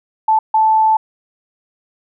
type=tone bursts at uneven times; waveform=sine; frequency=876 Hz; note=A5; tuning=8 cents flat; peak=-9 dBFS; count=2; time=0.28-0.39 / 0.54-0.97 s; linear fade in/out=5 ms; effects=none